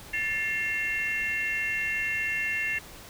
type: tone cluster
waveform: sine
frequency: 1757 / 2129 / 2727 Hz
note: A6 / C7 / F7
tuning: -3 / +30 / -42 cents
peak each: -30 dBFS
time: 0.13-2.79 s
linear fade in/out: 10 ms
effects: tanh soft clip ceiling -19 dBFS + pink hiss -46 dBFS RMS until 3.09 s